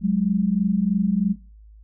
sine tone pair together, 185 / 208.1 Hz, F#3 / G#3, 0 / +4 cents, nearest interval major second, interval 204 cents, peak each -20 dBFS, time 0.01-1.36 s, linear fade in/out 50 ms, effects noise-tail reverb RT60 0.3 s tail -19 dB re dry + added 53 Hz sine -44 dBFS peak until 1.83 s

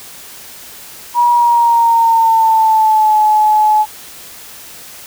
sine tone with pitch glide, 959 to 854.4 Hz, A#5 to G#5, +49 to +49 cents, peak -7 dBFS, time 1.14-3.86 s, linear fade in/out 50 ms, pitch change -200 cents, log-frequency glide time 1.3-3.18 s, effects white hiss -34 dBFS RMS until 5.06 s

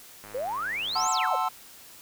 click train, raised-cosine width 0.5 ms, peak -30 dBFS, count 87, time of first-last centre 0.24-1.067 s, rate 104 Hz
sine exponential two-way sweep, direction up then down, 469.1 to 7902 to 469.1 Hz, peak -28 dBFS, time 0.34-1.36 s, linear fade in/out 10 ms, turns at 1.11 s
triangle chord, F# half-diminished seventh, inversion none, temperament equal, 740 / 880 / 1046.5 / 1318.5 Hz, F#5 / A5 / C6 / E6, 0 / 0 / 0 / 0 cents, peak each -28 dBFS, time 0.95-1.49 s, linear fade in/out 10 ms
effects white hiss -49 dBFS RMS until 2.01 s

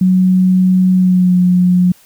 sine tone with pitch glide, 185 to 180.05 Hz, F#3 to F#3, 0 to -47 cents, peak -7 dBFS, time 0.01-1.92 s, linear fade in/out 5 ms, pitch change -47 cents, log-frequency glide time 0.94-1.38 s, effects white hiss -47 dBFS RMS until 2.05 s

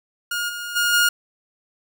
sawtooth tone with level steps, 1426 Hz, F6, 36 cents sharp, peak -19 / -25 / -14 / -11 dBFS, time 0.31-1.09 s, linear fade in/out 5 ms, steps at 0.48 / 0.75 / 0.92 s, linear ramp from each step 20 ms, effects none

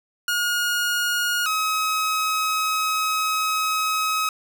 sawtooth tone pair in turn, 1434 / 1273.9 Hz, F6 / D#6, +45 / +40 cents, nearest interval major second, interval 205 cents, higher first, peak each -17 dBFS, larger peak neither, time 0.28-1.46 / 1.46-4.29 s, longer second, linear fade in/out 2 ms, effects none

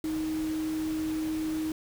sine tone in noise, 314 Hz, D#4, 16 cents sharp, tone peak -28 dBFS, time 0.04-1.72 s, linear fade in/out 2 ms, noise pink, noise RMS -43 dBFS, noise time 0.04-1.72 s, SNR +12 dB, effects none

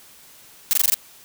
blue noise bursts, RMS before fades -17 dBFS, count 6, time 0.71-0.942 s, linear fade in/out 0 ms, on 22 ms, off 20 ms, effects white hiss -48 dBFS RMS until 1.24 s

